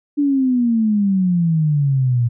sine exponential sweep, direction down, 293.7 to 116.4 Hz, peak -13 dBFS, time 0.17-2.29 s, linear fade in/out 20 ms, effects none

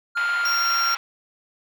triangle tone with pitch glide, 1400 to 1377.5 Hz, F6 to F6, +4 to -24 cents, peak -19 dBFS, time 0.15-0.96 s, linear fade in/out 20 ms, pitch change -28 cents, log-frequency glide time 0.4-0.67 s
white band-pass noise, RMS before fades -33 dBFS, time 0.17-0.97 s, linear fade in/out 0 ms, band 790 to 2800 Hz, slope 24 dB/octave
square tone, 5580 Hz, F8, 2 cents flat, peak -24 dBFS, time 0.45-0.95 s, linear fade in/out 5 ms
effects none

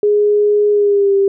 sine tone with pitch glide, 415.3 to 394.5 Hz, G#4 to G4, 0 to +11 cents, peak -9 dBFS, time 0.03-1.28 s, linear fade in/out 2 ms, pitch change -89 cents, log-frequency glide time 0.71-1.15 s, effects none

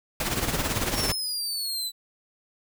pink noise with tremolo, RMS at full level -25 dBFS, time 0.2-1.12 s, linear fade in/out 2 ms, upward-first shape sine, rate 18 Hz, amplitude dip 55%
sawtooth exponential sweep, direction down, 5588 to 3951 Hz, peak -25 dBFS, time 0.94-1.92 s, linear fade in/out 50 ms
effects none

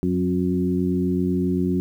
harmonic tone with a mistuned harmonic, 90.2 Hz, F#2, 44 cents flat, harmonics 1 / 2 / 3 / 4, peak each -29 / -22 / -24 / -26 dBFS, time 0.03-1.8 s, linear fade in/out 0 ms, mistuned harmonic 2, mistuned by +24 cents, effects 9-bit

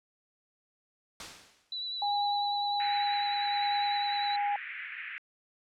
white noise with exponential decay, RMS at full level -37 dBFS, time 1.2-1.8 s, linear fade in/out 1 ms, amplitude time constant 130 ms
sine tone with vibrato, 3951 Hz, B7, in tune, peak -33 dBFS, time 1.72-4.36 s, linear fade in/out 2 ms, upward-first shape sine, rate 10 Hz, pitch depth 21 cents each way
sine tone with tremolo, 817 Hz, G#5, 29 cents flat, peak -27 dBFS, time 2.02-4.56 s, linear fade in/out 2 ms, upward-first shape sine, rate 1.3 Hz, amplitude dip 25%
pink band-pass noise, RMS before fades -41 dBFS, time 2.8-5.18 s, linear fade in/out 0 ms, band 1600 to 2500 Hz, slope 48 dB/octave
effects low-pass 6000 Hz 12 dB/octave

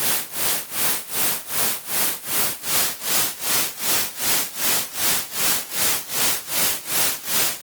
white noise with tremolo, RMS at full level -18 dBFS, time 0-7.61 s, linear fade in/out 0 ms, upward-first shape sine, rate 2.6 Hz, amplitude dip 90%, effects high-pass 100 Hz 12 dB/octave + Opus 24 kbps

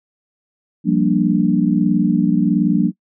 sine chord, G minor seventh, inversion third, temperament equal, 174.61 / 196 / 233.1 / 293.7 Hz, F3 / G3 / Bb3 / D4, 0 / 0 / 0 / 0 cents, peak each -18 dBFS, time 0.84-2.92 s, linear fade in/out 50 ms, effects noise-tail reverb RT60 0.1 s tail -23 dB re dry

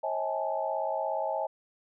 sine tone cluster, 541 / 638 / 814 / 871 Hz, C#5 / D#5 / G#5 / A5, -42 / +43 / -35 / -18 cents, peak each -35 / -32 / -35 / -34 dBFS, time 0.03-1.47 s, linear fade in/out 10 ms, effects none

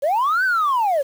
sine linear two-way sweep, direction up then down, 523 to 1568 to 523 Hz, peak -14 dBFS, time 0.02-1.03 s, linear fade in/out 20 ms, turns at 0.44 s, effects tanh soft clip ceiling -14 dBFS + 7-bit

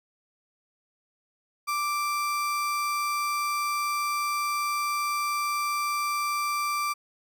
35% pulse tone, 1174.7 Hz, D6, in tune, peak -24 dBFS, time 1.67-6.94 s, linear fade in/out 20 ms, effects none

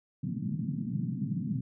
white band-pass noise, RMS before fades -33 dBFS, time 0.23-1.61 s, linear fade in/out 5 ms, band 120 to 240 Hz, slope 48 dB/octave, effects none

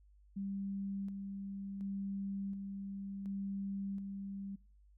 sine tone with tremolo, 196.9 Hz, G3, 8 cents sharp, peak -37 dBFS, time 0.36-4.56 s, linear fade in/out 10 ms, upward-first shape square, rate 0.69 Hz, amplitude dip 35%, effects noise-tail reverb RT60 0.4 s tail -25 dB re dry + added 50 Hz sine -61 dBFS peak until 4.97 s

